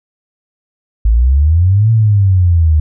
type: exponential two-way sweep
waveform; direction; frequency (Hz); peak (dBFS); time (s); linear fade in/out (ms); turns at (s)
sine; up then down; 52.3 to 114.5 to 75.6; -6; 1.05-2.8; 5; 1.91
effects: none